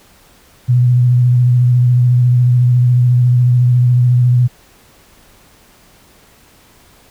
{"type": "tone with vibrato", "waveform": "sine", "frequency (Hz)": 123.47, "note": "B2", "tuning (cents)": 0, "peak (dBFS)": -7, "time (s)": [0.68, 4.48], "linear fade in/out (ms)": 20, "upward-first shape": "sine", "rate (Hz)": 14, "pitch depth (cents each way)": 25, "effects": ["pink hiss -47 dBFS RMS until 7.1 s"]}